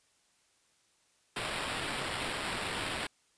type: noise with sample-and-hold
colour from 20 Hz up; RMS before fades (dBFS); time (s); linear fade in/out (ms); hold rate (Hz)
violet; -36; 1.36-3.07; 5; 6300
effects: white hiss -70 dBFS RMS until 3.37 s + resampled to 22050 Hz